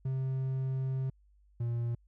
triangle tone pair in turn, 132.1 / 118.13 Hz, C3 / A#2, +17 / +23 cents, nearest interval major second, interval 194 cents, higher first, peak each -28 dBFS, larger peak neither, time 0.05-1.1 / 1.6-1.95 s, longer first, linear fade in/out 5 ms, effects added 50 Hz sine -61 dBFS peak until 2.07 s

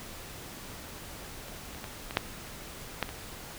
clicks, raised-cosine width 0.3 ms, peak -29 / -27 / -22 / -20 / -7 / -11 / -23 dBFS, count 7, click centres 1.483 / 1.748 / 1.842 / 2.109 / 2.171 / 3.027 / 3.091 s, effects pink hiss -44 dBFS RMS until 3.58 s

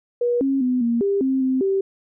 sine tone with pitch steps, 482.3 / 271.6 / 251.6 / 234.4 / 398.4 / 265 / 260.6 / 388.6 Hz, B4 / C#4 / B3 / A#3 / G4 / C4 / C4 / G4, -41 / -35 / +32 / +10 / +28 / +22 / -7 / -15 cents, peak -17 dBFS, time 0.21-1.81 s, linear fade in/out 5 ms, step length 200 ms, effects none

